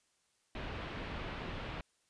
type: low-pass noise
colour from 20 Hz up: pink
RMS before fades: -42 dBFS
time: 0.55-1.81 s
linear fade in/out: 2 ms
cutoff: 3400 Hz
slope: 24 dB/octave
effects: white hiss -75 dBFS RMS until 2.09 s + resampled to 22050 Hz